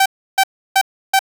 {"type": "tone bursts", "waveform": "sawtooth", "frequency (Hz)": 774, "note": "G5", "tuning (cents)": -22, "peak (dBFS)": -6, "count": 4, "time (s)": [0, 1.192], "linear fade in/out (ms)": 5, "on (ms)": 58, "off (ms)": 320, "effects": ["8-bit"]}